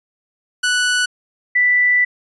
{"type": "tone pair in turn", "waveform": ["sawtooth", "sine"], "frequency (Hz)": [1481, 1976.9], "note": ["F#6", "B6"], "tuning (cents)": [1, 1], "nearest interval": "perfect fourth", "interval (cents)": 500, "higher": "second", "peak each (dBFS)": -11, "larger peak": "neither", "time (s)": [[0.63, 1.06], [1.55, 2.05]], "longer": "second", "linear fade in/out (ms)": 10, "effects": ["resampled to 24000 Hz"]}